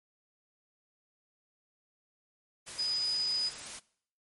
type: tone in noise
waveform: sine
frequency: 4978 Hz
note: D#8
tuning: in tune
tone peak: -28 dBFS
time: 2.78-3.5 s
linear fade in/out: 20 ms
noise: white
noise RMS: -43 dBFS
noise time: 2.66-3.8 s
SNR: +12 dB
effects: noise-tail reverb RT60 0.6 s tail -21 dB re dry + MP3 48 kbps